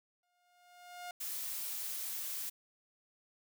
sawtooth tone with exponential growth, 711 Hz, F5, 31 cents sharp, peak -37 dBFS, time 0.23-1.11 s, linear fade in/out 2 ms, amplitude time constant 190 ms
blue noise, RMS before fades -40 dBFS, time 1.2-2.5 s, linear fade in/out 10 ms
effects none

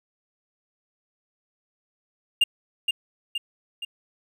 triangle tone with echo, 2810 Hz, F7, 10 cents sharp, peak -13 dBFS, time 2.41-2.44 s, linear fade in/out 5 ms, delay 470 ms, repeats 3, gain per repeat -5 dB, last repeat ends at 3.85 s, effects none

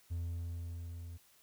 triangle tone with level ramp, 85.1 Hz, F2, 44 cents flat, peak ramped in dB -32 to -42 dBFS, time 0.1-1.18 s, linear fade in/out 20 ms, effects tanh soft clip ceiling -28 dBFS + white hiss -66 dBFS RMS until 1.42 s

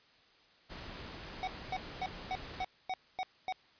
pink noise, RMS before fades -46 dBFS, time 0.69-2.65 s, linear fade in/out 20 ms
square tone bursts, 748 Hz, F#5, 19 cents sharp, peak -34 dBFS, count 8, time 1.43-3.524 s, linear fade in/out 0 ms, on 43 ms, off 250 ms
effects white hiss -64 dBFS RMS until 3.79 s + resampled to 11025 Hz

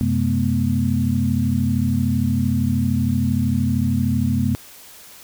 sine tone cluster, 91.9 / 129.4 / 212.4 / 245.4 Hz, F#2 / C3 / G#3 / B3, -11 / -19 / +39 / -11 cents, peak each -22 dBFS, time 0.01-4.55 s, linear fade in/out 0 ms, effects white hiss -43 dBFS RMS until 5.23 s

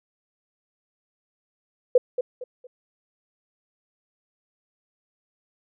sine tone with echo, 500 Hz, B4, 21 cents sharp, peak -11 dBFS, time 1.95-1.98 s, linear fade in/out 5 ms, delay 230 ms, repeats 3, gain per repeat -10 dB, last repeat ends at 2.67 s, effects none

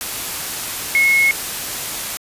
sine tone in noise, 2176 Hz, C#7, 33 cents flat, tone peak -11 dBFS, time 0.95-1.31 s, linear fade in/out 0 ms, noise white, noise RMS -25 dBFS, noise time 0.01-2.17 s, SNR +11 dB, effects resampled to 32000 Hz

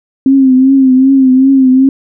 sine tone with vibrato, 264.2 Hz, C4, 17 cents sharp, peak -3 dBFS, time 0.26-1.89 s, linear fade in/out 2 ms, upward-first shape triangle, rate 2.6 Hz, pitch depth 64 cents each way, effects none

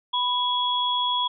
sine tone pair together, 987.8 / 3345 Hz, B5 / G#7, 0 / +12 cents, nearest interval octave + major sixth, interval 2112 cents, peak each -24 dBFS, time 0.13-1.28 s, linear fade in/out 10 ms, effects none

